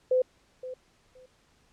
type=tone with echo; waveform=sine; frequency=510 Hz; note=C5; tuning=44 cents flat; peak=-20 dBFS; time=0.11-0.22 s; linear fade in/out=5 ms; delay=520 ms; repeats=2; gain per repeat=-15 dB; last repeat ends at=1.26 s; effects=pink hiss -65 dBFS RMS until 1.72 s + low-pass 8000 Hz 12 dB/octave